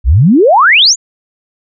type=exponential sweep; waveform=sine; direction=up; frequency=52 to 7300 Hz; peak=-3 dBFS; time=0.04-0.96 s; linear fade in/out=50 ms; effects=none